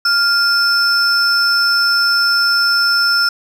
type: tone pair together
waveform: sine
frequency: 1400 / 5290 Hz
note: F6 / E8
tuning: +4 / +5 cents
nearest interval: octave + major seventh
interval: 2301 cents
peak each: -12 dBFS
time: 0.05-3.29 s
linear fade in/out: 5 ms
effects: tanh soft clip ceiling -7 dBFS + 8-bit